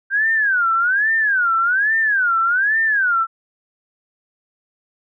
sine tone with vibrato, 1553 Hz, G6, 17 cents flat, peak -14 dBFS, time 0.1-3.27 s, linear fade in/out 50 ms, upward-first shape sine, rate 1.2 Hz, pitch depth 260 cents each way, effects none

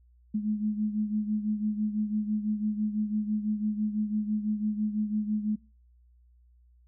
sine beating tone pair, 211.1 / 217.1 Hz, G#3 / A3, +29 / -23 cents, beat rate 6 Hz, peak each -27 / -33 dBFS, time 0.34-5.56 s, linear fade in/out 10 ms, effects noise-tail reverb RT60 0.4 s tail -26 dB re dry + added 60 Hz sine -57 dBFS peak until 6.87 s

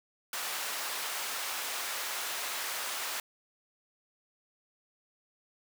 pink high-pass noise, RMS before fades -36 dBFS, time 0.33-3.2 s, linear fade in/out 2 ms, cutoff 910 Hz, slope 12 dB/octave, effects none

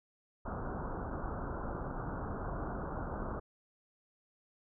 pink low-pass noise, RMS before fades -39 dBFS, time 0.45-3.4 s, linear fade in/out 10 ms, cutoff 1500 Hz, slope 96 dB/octave, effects none

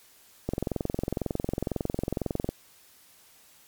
click train, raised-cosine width 2 ms, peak -14 dBFS, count 45, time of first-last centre 0.49-2.49 s, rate 22 Hz, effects white hiss -57 dBFS RMS until 3.67 s + MP3 96 kbps

